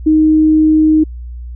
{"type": "tone", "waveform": "sine", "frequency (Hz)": 311.1, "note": "D#4", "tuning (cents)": 0, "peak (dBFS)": -6, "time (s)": [0.06, 1.04], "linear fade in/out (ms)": 10, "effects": ["added 60 Hz sine -24 dBFS peak until 1.55 s"]}